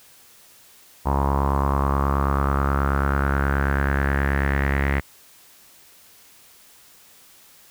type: tone with low-pass filter sweep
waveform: sawtooth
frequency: 69.3 Hz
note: C#2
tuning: in tune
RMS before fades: -21 dBFS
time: 1.05-5.01 s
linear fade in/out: 20 ms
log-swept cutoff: 950 to 2000 Hz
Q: 5.6
effects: white hiss -51 dBFS RMS until 7.7 s